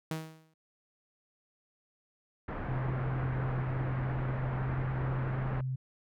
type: tone with exponential decay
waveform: sawtooth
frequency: 159.1 Hz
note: D#3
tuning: 39 cents sharp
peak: -27 dBFS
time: 0.11-0.54 s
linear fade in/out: 2 ms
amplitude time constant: 93 ms
type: low-pass noise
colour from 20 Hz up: pink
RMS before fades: -38 dBFS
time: 2.48-5.61 s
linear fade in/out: 5 ms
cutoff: 1800 Hz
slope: 24 dB/octave
type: tone with pitch glide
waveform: sine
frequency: 129.2 to 130.17 Hz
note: C3 to C3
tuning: -21 to -9 cents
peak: -31 dBFS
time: 2.68-5.76 s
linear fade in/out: 10 ms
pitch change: +12 cents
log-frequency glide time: 4.04-5.07 s
effects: none